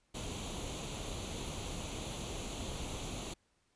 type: noise with comb filter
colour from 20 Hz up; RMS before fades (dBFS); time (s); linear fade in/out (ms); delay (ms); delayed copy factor
pink; -41; 0.14-3.34; 10; 0.29; +0.65
effects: pink hiss -75 dBFS RMS until 3.75 s + resampled to 22050 Hz